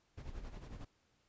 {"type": "noise with tremolo", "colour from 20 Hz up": "brown", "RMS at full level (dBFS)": -44, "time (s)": [0.17, 0.85], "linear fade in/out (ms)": 10, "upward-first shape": "sine", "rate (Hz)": 11, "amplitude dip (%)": 65, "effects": ["pink hiss -75 dBFS RMS until 1.28 s", "resampled to 16000 Hz"]}